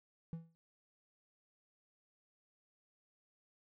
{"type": "tone with exponential decay", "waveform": "triangle", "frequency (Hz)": 164.81, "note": "E3", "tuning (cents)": 0, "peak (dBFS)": -35, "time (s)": [0.33, 0.55], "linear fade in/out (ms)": 0, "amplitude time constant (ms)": 47, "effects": []}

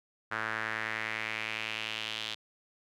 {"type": "tone with band-pass filter sweep", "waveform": "sawtooth", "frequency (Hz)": 109.9, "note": "A2", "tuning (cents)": -2, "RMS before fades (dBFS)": -36, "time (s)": [0.31, 2.35], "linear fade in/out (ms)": 10, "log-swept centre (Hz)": [1500, 3400], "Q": 3.2, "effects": []}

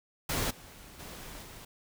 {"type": "noise with level steps", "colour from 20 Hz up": "pink", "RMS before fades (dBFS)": [-31, -51, -45, -48], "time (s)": [0.29, 1.65], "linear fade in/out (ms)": 5, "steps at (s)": [0.5, 0.99, 1.42], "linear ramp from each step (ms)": 10, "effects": []}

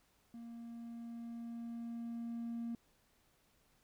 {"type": "tone with level ramp", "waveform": "triangle", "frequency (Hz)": 233.1, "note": "A#3", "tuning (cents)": 0, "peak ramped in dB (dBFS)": [-45, -35], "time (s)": [0.34, 2.75], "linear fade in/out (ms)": 2, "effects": ["tanh soft clip ceiling -34 dBFS", "pink hiss -73 dBFS RMS until 3.83 s"]}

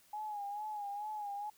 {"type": "tone with vibrato", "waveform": "sine", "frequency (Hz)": 830.6, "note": "G#5", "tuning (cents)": 0, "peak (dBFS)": -38, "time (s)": [0.13, 1.5], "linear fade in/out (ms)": 5, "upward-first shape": "sine", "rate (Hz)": 2.3, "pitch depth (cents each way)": 58, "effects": ["white hiss -66 dBFS RMS until 1.57 s"]}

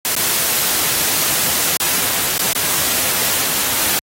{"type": "noise with dropouts", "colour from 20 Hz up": "white", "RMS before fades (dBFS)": -17, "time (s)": [0.05, 3.99], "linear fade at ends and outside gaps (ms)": 0, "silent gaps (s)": [[0.152, 0.164], [1.77, 1.801], [2.379, 2.393], [2.531, 2.552]], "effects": ["high-pass 80 Hz 12 dB/octave", "AAC 48 kbps"]}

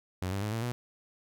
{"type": "tone with pitch steps", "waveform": "sawtooth", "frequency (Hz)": [92.1, 98.71, 105.8, 113.39, 121.53], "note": ["F#2", "G2", "G#2", "A#2", "B2"], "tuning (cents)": [-7, 13, 33, -47, -27], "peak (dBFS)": -27, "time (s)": [0.22, 0.72], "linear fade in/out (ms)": 0, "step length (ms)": 100, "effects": []}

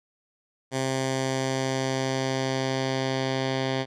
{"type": "tone with low-pass filter sweep", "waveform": "10% pulse", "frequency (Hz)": 132.4, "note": "C3", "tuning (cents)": 21, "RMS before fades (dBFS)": -27, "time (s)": [0.71, 3.86], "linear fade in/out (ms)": 50, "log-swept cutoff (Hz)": [7800, 4100], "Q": 1.6, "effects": []}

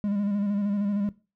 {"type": "tone with vibrato", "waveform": "triangle", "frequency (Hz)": 203.2, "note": "G#3", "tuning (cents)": -38, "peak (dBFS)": -22, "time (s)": [0.04, 1.09], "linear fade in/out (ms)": 0, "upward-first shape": "square", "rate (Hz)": 13, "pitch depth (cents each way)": 36, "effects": ["noise-tail reverb RT60 0.3 s tail -18 dB re dry"]}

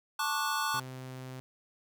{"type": "chord", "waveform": "square", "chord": "D major seventh", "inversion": "second", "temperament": "just", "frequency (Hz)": [881, 1101.2, 1174.7, 1468.3], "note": ["A5", "C#6", "D6", "F#6"], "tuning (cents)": [2, -12, 0, -14], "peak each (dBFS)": -36, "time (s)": [0.19, 0.8], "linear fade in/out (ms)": 5}
{"type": "tone", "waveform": "sawtooth", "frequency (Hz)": 129.4, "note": "C3", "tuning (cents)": -19, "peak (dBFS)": -37, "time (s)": [0.74, 1.4], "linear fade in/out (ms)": 0}
{"effects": []}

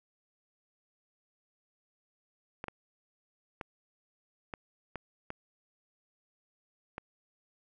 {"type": "clicks", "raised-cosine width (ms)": 0.5, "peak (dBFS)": -23, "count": 7, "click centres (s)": [2.641, 2.683, 3.612, 4.538, 4.957, 5.304, 6.981], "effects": []}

